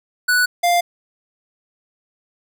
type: tone pair in turn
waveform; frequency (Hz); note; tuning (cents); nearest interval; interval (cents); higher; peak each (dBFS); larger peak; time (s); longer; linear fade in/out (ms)
square; 1480 / 698.5; F#6 / F5; 0 / 0; octave + minor second; 1300; first; -14; neither; 0.28-0.46 / 0.63-0.81; neither; 10
effects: none